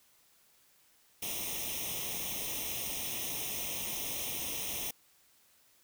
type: noise with comb filter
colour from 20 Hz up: white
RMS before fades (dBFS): -37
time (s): 1.22-4.91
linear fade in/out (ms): 5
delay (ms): 0.33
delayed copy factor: +0.85
effects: white hiss -66 dBFS RMS until 5.83 s